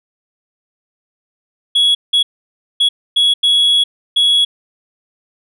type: tone bursts at uneven times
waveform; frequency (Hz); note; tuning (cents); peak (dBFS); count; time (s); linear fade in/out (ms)
sine; 3352; G#7; +15; -6; 6; 1.75-1.95 / 2.13-2.23 / 2.8-2.89 / 3.16-3.34 / 3.43-3.84 / 4.16-4.45; 10
effects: tanh soft clip ceiling -8 dBFS